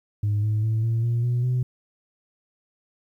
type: tone with pitch steps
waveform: sine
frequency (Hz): 103.83 / 107.18 / 110.64 / 114.21 / 117.9 / 121.71 / 125.63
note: G#2 / A2 / A2 / A#2 / A#2 / B2 / B2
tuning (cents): 0 / -45 / +10 / -35 / +20 / -25 / +30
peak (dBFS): -18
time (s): 0.23-1.63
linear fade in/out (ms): 5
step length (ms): 200
effects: tanh soft clip ceiling -18 dBFS + 10-bit